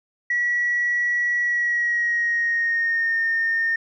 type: tone with pitch glide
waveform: sine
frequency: 1933 to 1825.6 Hz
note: B6 to A#6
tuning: -38 to -37 cents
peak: -18 dBFS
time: 0.3-3.76 s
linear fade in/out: 5 ms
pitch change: -99 cents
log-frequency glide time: 1.42-3.2 s
effects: tanh soft clip ceiling -14 dBFS